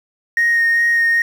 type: tone with vibrato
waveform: triangle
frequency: 1860 Hz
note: A#6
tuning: 4 cents flat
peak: -9 dBFS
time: 0.37-1.22 s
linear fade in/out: 2 ms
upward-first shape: sine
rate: 2.5 Hz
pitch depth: 11 cents each way
effects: tanh soft clip ceiling -8 dBFS + 7-bit